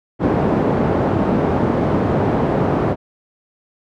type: band-pass noise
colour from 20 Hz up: pink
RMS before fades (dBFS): -17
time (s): 0.19-2.96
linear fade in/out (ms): 50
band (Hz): 130 to 740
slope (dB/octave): 12
effects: none